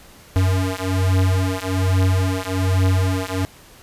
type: beating tone pair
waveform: square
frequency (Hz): 93 / 94.2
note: F#2 / F#2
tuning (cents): +9 / +32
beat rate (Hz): 1.2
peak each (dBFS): -20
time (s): 0.36-3.45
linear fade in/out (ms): 0
effects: pink hiss -46 dBFS RMS until 3.82 s + resampled to 32000 Hz